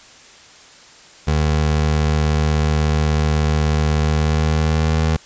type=tone with pitch glide; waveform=25% pulse; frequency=76.4 to 79.46 Hz; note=D#2 to D#2; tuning=-31 to +37 cents; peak=-11 dBFS; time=1.27-5.17 s; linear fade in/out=10 ms; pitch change=+68 cents; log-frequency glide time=4.01-5.01 s; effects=white hiss -44 dBFS RMS until 5.25 s + resampled to 16000 Hz